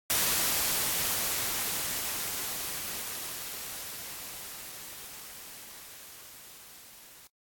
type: noise with level ramp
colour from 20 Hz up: white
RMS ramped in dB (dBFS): -26 to -52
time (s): 0.1-7.27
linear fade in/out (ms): 0
effects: noise-tail reverb RT60 0.1 s tail -25 dB re dry + AAC 64 kbps